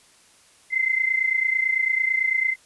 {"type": "tone pair together", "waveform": "sine", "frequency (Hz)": [2063, 2092], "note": ["C7", "C7"], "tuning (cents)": [-25, -1], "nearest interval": "unison", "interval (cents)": 24, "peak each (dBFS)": [-21, -24], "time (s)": [0.7, 2.56], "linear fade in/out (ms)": 50, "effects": ["white hiss -55 dBFS RMS until 2.65 s", "resampled to 24000 Hz"]}